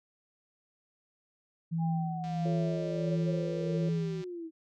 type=tone with tremolo; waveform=sine; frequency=164.81 Hz; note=E3; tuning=in tune; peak=-27 dBFS; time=1.71-4.23 s; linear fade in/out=20 ms; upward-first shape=sine; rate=1.5 Hz; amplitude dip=60%
type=linear sweep; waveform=sine; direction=down; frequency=817 to 316.8 Hz; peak=-37 dBFS; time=1.78-4.51 s; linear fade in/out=50 ms
type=click train; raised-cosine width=0.2 ms; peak=-35 dBFS; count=395; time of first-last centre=2.24-4.24 s; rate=197 Hz
type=chord; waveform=sine; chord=F augmented; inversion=none; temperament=equal; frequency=349.2 / 440 / 554.4 Hz; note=F4 / A4 / C#5; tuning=0 / 0 / 0 cents; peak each=-37 / -41 / -38 dBFS; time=2.45-3.89 s; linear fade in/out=5 ms
effects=none